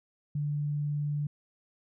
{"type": "tone", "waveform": "sine", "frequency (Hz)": 146.83, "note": "D3", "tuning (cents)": 0, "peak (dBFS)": -28, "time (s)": [0.35, 1.27], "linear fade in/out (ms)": 5, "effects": []}